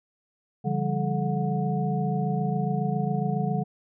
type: tone cluster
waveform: sine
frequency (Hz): 143.3 / 170.8 / 197.9 / 433.3 / 728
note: D3 / F3 / G3 / A4 / F#5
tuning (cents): -42 / -38 / +17 / -27 / -28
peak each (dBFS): -28 / -29 / -29 / -34 / -32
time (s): 0.64-3.64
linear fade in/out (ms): 20
effects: none